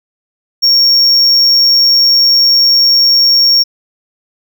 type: tone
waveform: triangle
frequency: 5530 Hz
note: F8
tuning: 18 cents flat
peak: -4 dBFS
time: 0.62-3.64 s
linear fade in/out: 20 ms
effects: none